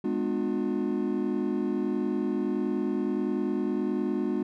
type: chord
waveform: triangle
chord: G# diminished seventh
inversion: none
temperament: just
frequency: 207.7 / 249.2 / 299 / 358.8 Hz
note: G#3 / B3 / D4 / F4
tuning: 0 / +16 / +31 / +47 cents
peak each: -29 dBFS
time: 0.04-4.43 s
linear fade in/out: 5 ms
effects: tanh soft clip ceiling -14 dBFS